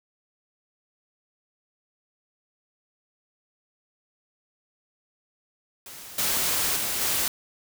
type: noise with level steps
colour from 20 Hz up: white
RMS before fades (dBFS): -42 / -25 / -28 / -25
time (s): 5.86-7.28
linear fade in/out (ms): 2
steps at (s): 6.18 / 6.76 / 7.01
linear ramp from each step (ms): 5
effects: none